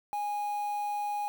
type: tone with quantisation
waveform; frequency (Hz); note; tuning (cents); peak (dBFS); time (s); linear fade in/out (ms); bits
triangle; 825; G#5; -12; -28; 0.13-1.28; 0; 8
effects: none